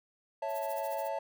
triangle chord, A major, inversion first, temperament equal, 554.4 / 659.3 / 880 Hz, C#5 / E5 / A5, 0 / 0 / 0 cents, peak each -35 dBFS, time 0.42-1.19 s, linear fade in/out 5 ms
violet noise with tremolo, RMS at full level -45 dBFS, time 0.48-1.1 s, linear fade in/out 50 ms, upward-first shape sine, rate 14 Hz, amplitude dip 85%
effects none

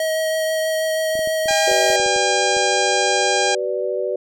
square tone with vibrato, 635 Hz, D#5, 35 cents sharp, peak -19 dBFS, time 0-1.96 s, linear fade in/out 2 ms, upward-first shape triangle, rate 6.2 Hz, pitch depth 11 cents each way
clicks, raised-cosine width 2 ms, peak -22 dBFS, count 11, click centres 1.154 / 1.192 / 1.274 / 1.458 / 1.509 / 1.715 / 1.902 / 1.999 / 2.062 / 2.162 / 2.567 s
harmonic tone, 806 Hz, G5, 48 cents sharp, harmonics 1 / 2 / 3 / 4 / 5 / 6 / 7 / 8 / 9 / 10, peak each -21 / -24 / -26 / -27 / -28 / -29 / -29 / -30 / -31 / -31 dBFS, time 1.48-3.55 s, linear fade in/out 5 ms
sine chord, B minor, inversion second, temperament equal with one note detuned, 379.7 / 493.9 / 587.3 Hz, F#4 / B4 / D5, +45 / 0 / 0 cents, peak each -24 dBFS, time 1.67-4.16 s, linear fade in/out 5 ms
effects none

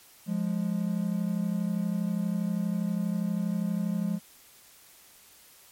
triangle tone pair together, 175.27 / 207.7 Hz, F3 / G#3, +6 / 0 cents, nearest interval minor third, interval 294 cents, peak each -27 dBFS, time 0.26-4.2 s, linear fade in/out 50 ms, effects white hiss -55 dBFS RMS until 5.71 s + MP3 64 kbps

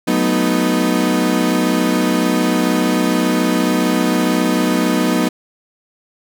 35% pulse chord, B dominant seventh, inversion second, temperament equal, 185 / 220 / 246.9 / 311.1 Hz, F#3 / A3 / B3 / D#4, 0 / 0 / 0 / 0 cents, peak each -18 / -21 / -16 / -17 dBFS, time 0.07-5.29 s, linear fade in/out 10 ms, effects none

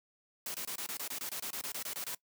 white noise bursts, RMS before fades -39 dBFS, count 16, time 0.46-2.148 s, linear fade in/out 2 ms, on 83 ms, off 24 ms, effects noise-tail reverb RT60 0.1 s tail -21 dB re dry + high-pass 150 Hz 12 dB/octave

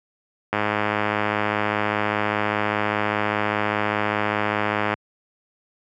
click train, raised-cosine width 0.5 ms, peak -6 dBFS, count 464, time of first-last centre 0.53-4.94 s, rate 105 Hz, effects high-pass 100 Hz 12 dB/octave

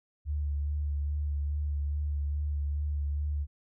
sine tone with vibrato, 73 Hz, D2, 10 cents flat, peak -28 dBFS, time 0.25-3.47 s, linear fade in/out 50 ms, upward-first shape sine, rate 2.4 Hz, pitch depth 25 cents each way, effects none

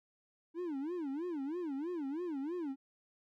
triangle tone with vibrato, 311.1 Hz, D#4, in tune, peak -34 dBFS, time 0.54-2.76 s, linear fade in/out 50 ms, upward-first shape sine, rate 3.1 Hz, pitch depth 260 cents each way, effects none

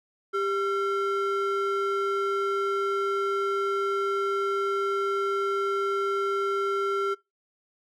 triangle ring-modulated tone, 880 Hz, A5, in tune, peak -19 dBFS, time 0.33-7.15 s, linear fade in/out 20 ms, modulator 484 Hz, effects noise-tail reverb RT60 0.2 s tail -22 dB re dry

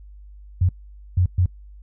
sine tone bursts at uneven times, 90.3 Hz, F#2, 42 cents flat, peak -14 dBFS, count 3, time 0.61-0.69 / 1.17-1.26 / 1.38-1.46 s, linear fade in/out 5 ms, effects noise-tail reverb RT60 0.1 s tail -24 dB re dry + added 50 Hz sine -40 dBFS peak until 1.82 s

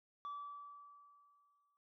sine tone with exponential decay, 1154 Hz, D6, 31 cents flat, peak -39 dBFS, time 0.25-1.77 s, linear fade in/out 0 ms, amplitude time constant 330 ms, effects noise-tail reverb RT60 0.1 s tail -25 dB re dry + tanh soft clip ceiling -41 dBFS

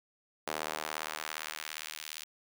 sawtooth tone with high-pass filter sweep, 77.4 Hz, D#2, 9 cents flat, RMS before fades -40 dBFS, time 0.47-2.24 s, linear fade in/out 5 ms, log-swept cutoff 550 to 3300 Hz, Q 0.84, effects none

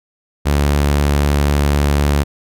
sawtooth tone with vibrato, 72.1 Hz, D2, 31 cents flat, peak -8 dBFS, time 0.45-2.24 s, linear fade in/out 20 ms, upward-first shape triangle, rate 3.9 Hz, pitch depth 8 cents each way, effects none

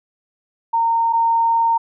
sine tone pair in turn, 919 / 919 Hz, A#5 / A#5, -25 / -25 cents, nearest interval unison, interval 0 cents, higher neither, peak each -14 / -13 dBFS, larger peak second, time 0.73-1.13 / 1.13-1.78 s, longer second, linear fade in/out 10 ms, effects none

